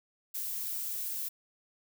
violet noise, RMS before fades -36 dBFS, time 0.34-1.29 s, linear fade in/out 10 ms, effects none

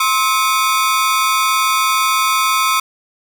sawtooth ring-modulated tone, 1174.7 Hz, D6, in tune, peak -6 dBFS, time 0-2.8 s, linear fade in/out 5 ms, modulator 119 Hz, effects none

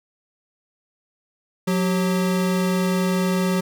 square tone pair together, 182.1 / 386.7 Hz, F#3 / G4, -27 / -24 cents, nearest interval octave + minor second, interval 1303 cents, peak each -20 / -27 dBFS, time 1.67-3.61 s, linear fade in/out 10 ms, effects none

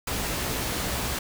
pink noise with comb filter, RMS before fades -29 dBFS, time 0.07-1.19 s, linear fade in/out 5 ms, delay 16 ms, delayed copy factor +0.6, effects none

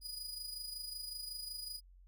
sawtooth tone with amplitude modulation, 4932 Hz, D#8, 16 cents flat, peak -37 dBFS, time 0.01-1.81 s, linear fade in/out 50 ms, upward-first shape sine, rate 25.4 Hz, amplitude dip 55%, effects added 45 Hz sine -57 dBFS peak until 2.07 s

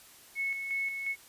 sine tone with tremolo, 2198 Hz, C#7, 15 cents flat, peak -29 dBFS, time 0.35-1.16 s, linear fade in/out 50 ms, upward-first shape square, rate 2.8 Hz, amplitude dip 45%, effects white hiss -55 dBFS RMS until 1.28 s + resampled to 32000 Hz

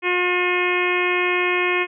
harmonic tone, 358.6 Hz, F4, 46 cents sharp, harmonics 1 / 2 / 3 / 4 / 5 / 6 / 7 / 8 / 9, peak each -22 / -31 / -26 / -32 / -27 / -24 / -24 / -35 / -38 dBFS, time 0.02-1.87 s, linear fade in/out 50 ms, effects none

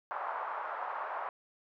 white band-pass noise, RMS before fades -38 dBFS, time 0.11-1.29 s, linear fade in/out 0 ms, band 680 to 1200 Hz, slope 24 dB/octave, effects none

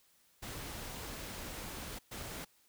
pink noise bursts at uneven times, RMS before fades -44 dBFS, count 2, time 0.42-1.99 / 2.11-2.45 s, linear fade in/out 10 ms, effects white hiss -69 dBFS RMS until 2.68 s

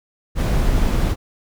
brown noise, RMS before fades -17 dBFS, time 0.35-1.16 s, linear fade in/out 50 ms, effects none

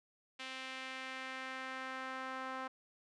sawtooth tone with band-pass filter sweep, 261.6 Hz, C4, in tune, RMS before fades -44 dBFS, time 0.39-2.68 s, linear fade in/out 10 ms, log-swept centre 2800 to 1200 Hz, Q 1.5, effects resampled to 24000 Hz

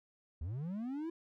triangle linear sweep, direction up, 69 to 340 Hz, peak -35 dBFS, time 0.41-1.1 s, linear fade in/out 5 ms, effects none

